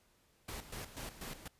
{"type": "noise with tremolo", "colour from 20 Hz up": "pink", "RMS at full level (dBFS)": -44, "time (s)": [0.48, 1.48], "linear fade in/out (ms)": 5, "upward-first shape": "square", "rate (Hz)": 4.1, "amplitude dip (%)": 70, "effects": ["pink hiss -71 dBFS RMS until 1.59 s", "resampled to 32000 Hz"]}